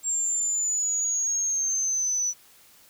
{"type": "exponential sweep", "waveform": "sine", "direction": "down", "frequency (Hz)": [7459, 5920], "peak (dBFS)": -23, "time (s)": [0.03, 2.34], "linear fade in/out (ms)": 50, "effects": ["white hiss -55 dBFS RMS until 2.89 s"]}